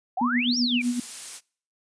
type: exponential two-way sweep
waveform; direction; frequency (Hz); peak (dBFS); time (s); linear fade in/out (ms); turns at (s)
sine; up then down; 698.5 to 5730 to 2270; -24; 0.17-0.82; 5; 0.58
type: tone with tremolo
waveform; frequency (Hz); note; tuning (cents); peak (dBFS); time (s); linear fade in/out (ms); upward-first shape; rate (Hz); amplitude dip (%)
sine; 243.6; B3; -24; -20; 0.21-1; 5; sine; 7.8; 65
type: noise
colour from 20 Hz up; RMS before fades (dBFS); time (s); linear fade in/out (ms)
blue; -34; 0.8-1.41; 50
effects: noise-tail reverb RT60 0.5 s tail -26 dB re dry + resampled to 22050 Hz